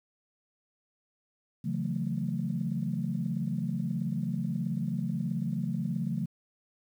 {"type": "chord", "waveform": "sine", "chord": "F# minor seventh", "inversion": "second", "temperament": "just", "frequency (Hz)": [138.75, 166.5, 185, 222], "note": ["C#3", "E3", "F#3", "A3"], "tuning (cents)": [2, 18, 0, 16], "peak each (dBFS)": -34, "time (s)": [1.64, 6.26], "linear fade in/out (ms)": 10, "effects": ["tanh soft clip ceiling -18 dBFS", "10-bit"]}